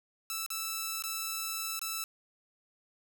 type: tone with dropouts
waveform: 5% pulse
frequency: 1318.5 Hz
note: E6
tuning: in tune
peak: -22 dBFS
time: 0.3-2.04 s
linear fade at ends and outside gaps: 1 ms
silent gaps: 0.463-0.503 / 1.023-1.038 / 1.793-1.815 s
effects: none